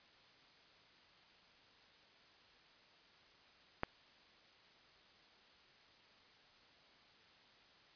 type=click; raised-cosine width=0.5 ms; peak=-20 dBFS; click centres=3.834 s; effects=white hiss -65 dBFS RMS until 7.95 s + resampled to 11025 Hz